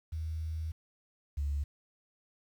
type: tone pair in turn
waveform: sine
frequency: 79.7 / 71.7 Hz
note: D#2 / D2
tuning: +42 / -41 cents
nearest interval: major second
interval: 183 cents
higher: first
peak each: -33 / -29 dBFS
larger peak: second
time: 0.12-0.72 / 1.37-1.64 s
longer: first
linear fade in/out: 10 ms
effects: tanh soft clip ceiling -25 dBFS + 10-bit